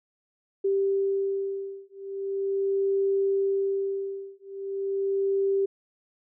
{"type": "beating tone pair", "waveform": "sine", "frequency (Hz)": [392, 392.4], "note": ["G4", "G4"], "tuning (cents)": [0, 2], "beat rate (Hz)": 0.4, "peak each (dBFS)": -27, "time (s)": [0.64, 5.66], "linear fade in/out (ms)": 10, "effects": []}